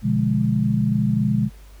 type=chord; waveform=sine; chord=B diminished seventh; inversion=none; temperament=equal; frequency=123.47 / 146.83 / 174.61 / 207.7 Hz; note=B2 / D3 / F3 / Ab3; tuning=0 / 0 / 0 / 0 cents; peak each=-22 / -24 / -26 / -20 dBFS; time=0.02-1.5 s; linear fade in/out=50 ms; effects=added 50 Hz sine -41 dBFS peak until 1.8 s + pink hiss -53 dBFS RMS until 1.8 s